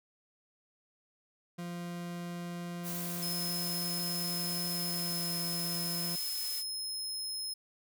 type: tone with pitch glide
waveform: 40% pulse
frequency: 173.8 to 171.41 Hz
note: F3 to F3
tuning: -8 to -32 cents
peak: -37 dBFS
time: 1.58-6.16 s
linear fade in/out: 10 ms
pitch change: -24 cents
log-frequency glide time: 4.94-5.24 s
type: noise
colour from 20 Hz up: blue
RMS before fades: -40 dBFS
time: 2.83-6.64 s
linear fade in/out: 50 ms
type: tone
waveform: sawtooth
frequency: 5160 Hz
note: E8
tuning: 38 cents flat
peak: -33 dBFS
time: 3.22-7.54 s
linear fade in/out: 10 ms
effects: none